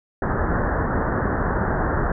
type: low-pass noise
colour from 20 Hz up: pink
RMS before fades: -22 dBFS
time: 0.22-2.12 s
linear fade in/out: 2 ms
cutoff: 1800 Hz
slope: 96 dB/octave
effects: none